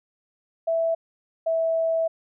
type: tone pair in turn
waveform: sine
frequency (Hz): 659 / 654.1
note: E5 / E5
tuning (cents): -1 / -14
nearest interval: unison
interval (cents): 13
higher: first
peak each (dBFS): -20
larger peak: neither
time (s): 0.67-0.95 / 1.46-2.08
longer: second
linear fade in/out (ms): 10
effects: none